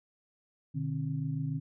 sine tone cluster, 123.2 / 150.1 / 266.8 Hz, B2 / D3 / C4, -4 / +38 / +34 cents, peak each -37 / -32 / -39 dBFS, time 0.74-1.6 s, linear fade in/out 20 ms, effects none

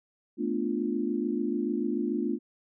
sine chord, B half-diminished seventh, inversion third, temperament equal, 220 / 246.9 / 293.7 / 349.2 Hz, A3 / B3 / D4 / F4, 0 / 0 / 0 / 0 cents, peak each -32 dBFS, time 0.37-2.39 s, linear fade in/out 50 ms, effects none

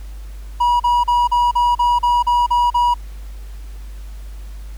triangle tone bursts, 966 Hz, B5, 39 cents flat, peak -10 dBFS, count 10, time 0.6-2.942 s, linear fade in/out 10 ms, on 200 ms, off 38 ms, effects added 50 Hz sine -29 dBFS peak until 4.77 s + pink hiss -48 dBFS RMS until 4.77 s

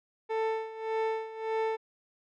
30% pulse tone with tremolo, 443.4 Hz, A4, 13 cents sharp, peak -24 dBFS, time 0.29-1.77 s, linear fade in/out 20 ms, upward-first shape sine, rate 1.7 Hz, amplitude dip 80%, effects low-pass 2000 Hz 12 dB/octave

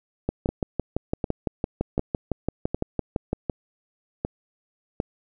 two click trains, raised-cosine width 2 ms, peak -10 / -11 dBFS, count 19 / 7, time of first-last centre 0.29-3.331 / 0.49-5.001 s, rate 5.92 / 1.33 Hz, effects none

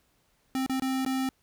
square tone with dropouts, 263 Hz, C4, 9 cents sharp, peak -27 dBFS, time 0.55-1.29 s, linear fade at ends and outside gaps 1 ms, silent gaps 0.663-0.696 / 0.798-0.821 / 1.05-1.062 s, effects pink hiss -69 dBFS RMS until 1.42 s

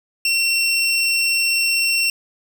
25% pulse tone, 2719 Hz, F7, 47 cents flat, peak -12 dBFS, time 0.25-2.1 s, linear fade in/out 2 ms, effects none

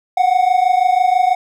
triangle tone pair together, 723 / 749.1 Hz, F#5 / F#5, -40 / +21 cents, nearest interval minor second, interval 61 cents, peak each -12 dBFS, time 0.17-1.35 s, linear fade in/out 5 ms, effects none

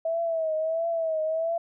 sine tone with vibrato, 649 Hz, E5, 27 cents flat, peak -24 dBFS, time 0.05-1.58 s, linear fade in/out 5 ms, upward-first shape triangle, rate 1.5 Hz, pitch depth 72 cents each way, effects none

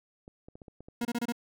clicks, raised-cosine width 2 ms, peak -34 dBFS, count 8, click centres 0.279 / 0.485 / 0.555 / 0.618 / 0.682 / 0.806 / 0.885 / 1.036 s
40% pulse tone bursts, 237.4 Hz, A#3, 32 cents sharp, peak -28 dBFS, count 5, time 1.01-1.323 s, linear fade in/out 5 ms, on 41 ms, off 27 ms
effects none

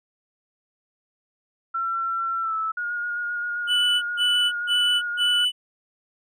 sine tone with pitch glide, 1352 to 1310.5 Hz, E6 to E6, +43 to -11 cents, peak -23 dBFS, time 1.74-2.72 s, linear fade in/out 10 ms, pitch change -54 cents, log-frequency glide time 2.4-2.54 s
sine tone with vibrato, 1433 Hz, F6, 44 cents sharp, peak -25 dBFS, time 2.77-5.45 s, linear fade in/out 5 ms, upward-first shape square, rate 7.6 Hz, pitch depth 13 cents each way
triangle tone bursts, 2980 Hz, F#7, 12 cents sharp, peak -17 dBFS, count 4, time 3.67-5.52 s, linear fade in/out 50 ms, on 350 ms, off 150 ms
effects none

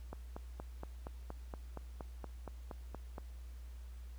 click train, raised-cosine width 1 ms, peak -30 dBFS, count 14, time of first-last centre 0.13-3.182 s, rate 4.26 Hz, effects added 60 Hz sine -46 dBFS peak until 4.18 s + pink hiss -66 dBFS RMS until 4.18 s

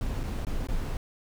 brown noise with dropouts, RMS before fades -30 dBFS, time 0.01-0.97 s, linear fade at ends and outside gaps 1 ms, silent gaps 0.233-0.237 / 0.449-0.468 / 0.671-0.686 s, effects none

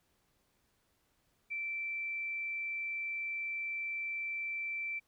sine tone, 2336 Hz, D7, 10 cents flat, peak -35 dBFS, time 1.5-5 s, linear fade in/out 20 ms, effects pink hiss -75 dBFS RMS until 5.07 s

